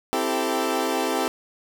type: chord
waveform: 20% pulse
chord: A minor seventh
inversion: first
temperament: equal with one note detuned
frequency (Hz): 261.6 / 329.6 / 390 / 440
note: C4 / E4 / G4 / A4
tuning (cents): 0 / 0 / -9 / 0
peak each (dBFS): -23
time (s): 0.13-1.28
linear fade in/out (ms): 0
effects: none